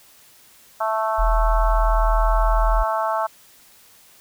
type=harmonic tone; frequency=220 Hz; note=A3; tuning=in tune; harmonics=3 / 4 / 5 / 6 / 7; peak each=-24 / -24 / -26 / -27 / -36 dBFS; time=0.8-3.27 s; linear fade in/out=10 ms
type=tone; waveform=sine; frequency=40.69 Hz; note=E1; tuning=22 cents flat; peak=-16 dBFS; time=1.18-2.84 s; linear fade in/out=20 ms
effects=white hiss -51 dBFS RMS until 4.2 s